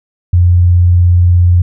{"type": "tone with vibrato", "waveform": "sine", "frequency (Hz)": 88.3, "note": "F2", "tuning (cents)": 20, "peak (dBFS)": -4, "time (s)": [0.33, 1.62], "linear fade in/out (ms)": 5, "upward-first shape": "triangle", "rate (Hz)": 20, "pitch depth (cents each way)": 41, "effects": []}